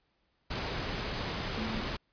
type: tone in noise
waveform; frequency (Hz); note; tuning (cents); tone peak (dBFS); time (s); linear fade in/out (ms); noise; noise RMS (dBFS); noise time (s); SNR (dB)
sine; 220; A3; 0; -37; 1.57-1.81; 10; pink; -35; 0.5-1.97; -5
effects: pink hiss -75 dBFS RMS until 2.12 s + resampled to 11025 Hz